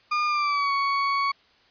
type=tone with pitch glide; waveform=35% pulse; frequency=1210 to 1116 Hz; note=D#6 to C#6; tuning=-49 to +11 cents; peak=-20 dBFS; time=0.11-1.32 s; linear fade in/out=10 ms; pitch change=-140 cents; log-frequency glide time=0.27-0.72 s; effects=white hiss -59 dBFS RMS until 1.7 s + resampled to 11025 Hz